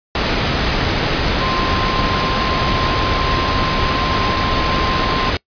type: tone in noise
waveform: sine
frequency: 1046.5 Hz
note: C6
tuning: in tune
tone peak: -21 dBFS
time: 1.41-5.3 s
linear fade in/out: 2 ms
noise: pink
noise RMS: -17 dBFS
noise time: 0.15-5.37 s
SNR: -7 dB
effects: noise-tail reverb RT60 0.1 s tail -24 dB re dry + resampled to 11025 Hz